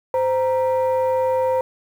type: tone pair together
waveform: sine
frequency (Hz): 518 / 934.8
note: C5 / A#5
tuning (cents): -17 / +5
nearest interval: minor seventh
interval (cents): 1022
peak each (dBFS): -16 / -21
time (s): 0.14-1.61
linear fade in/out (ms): 2
effects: tanh soft clip ceiling -13 dBFS + 8-bit